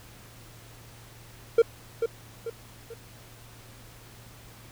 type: tone with echo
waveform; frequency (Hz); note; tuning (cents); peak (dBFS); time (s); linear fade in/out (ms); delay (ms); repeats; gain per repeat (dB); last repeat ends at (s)
triangle; 460; A#4; -23; -12; 1.58-1.62; 5; 440; 3; -8; 2.94
effects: added 115 Hz sine -51 dBFS peak until 4.71 s + pink hiss -51 dBFS RMS until 4.71 s